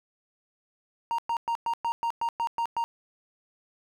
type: tone bursts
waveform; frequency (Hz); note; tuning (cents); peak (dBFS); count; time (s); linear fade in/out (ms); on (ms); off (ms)
triangle; 930; A#5; -4; -23; 10; 1.11-2.84; 0; 74; 110
effects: none